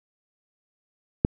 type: click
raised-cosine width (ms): 3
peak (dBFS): -5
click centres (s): 1.249
effects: none